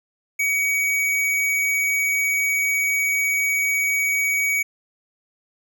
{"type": "tone with tanh clipping", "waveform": "sine", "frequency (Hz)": 2258, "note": "C#7", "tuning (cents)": 31, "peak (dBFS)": -20, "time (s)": [0.39, 4.63], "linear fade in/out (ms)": 10, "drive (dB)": 18, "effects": []}